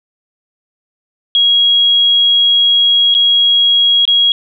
sine tone with dropouts, 3300 Hz, G#7, 12 cents flat, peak -7 dBFS, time 1.35-4.32 s, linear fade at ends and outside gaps 1 ms, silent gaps 3.142-3.149 / 4.053-4.077 s, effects none

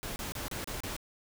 pink noise bursts, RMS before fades -38 dBFS, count 6, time 0.03-0.965 s, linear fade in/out 0 ms, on 130 ms, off 31 ms, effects none

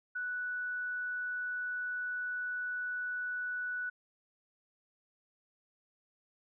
sine tone, 1480 Hz, F#6, in tune, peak -34 dBFS, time 0.15-3.9 s, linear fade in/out 10 ms, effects none

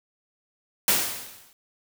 white noise with exponential decay, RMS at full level -18 dBFS, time 0.88-1.53 s, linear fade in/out 1 ms, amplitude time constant 140 ms, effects none

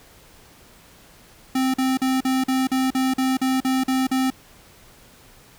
square tone bursts, 261.4 Hz, C4, 1 cent flat, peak -19 dBFS, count 12, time 1.55-4.303 s, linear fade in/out 5 ms, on 190 ms, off 43 ms, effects pink hiss -50 dBFS RMS until 5.58 s

